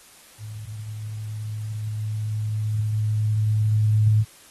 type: tone with level ramp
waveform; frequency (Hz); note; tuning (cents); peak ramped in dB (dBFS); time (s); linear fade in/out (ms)
sine; 107.4; A2; -41; -33 to -14; 0.38-4.25; 50
effects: white hiss -50 dBFS RMS until 4.5 s + AAC 32 kbps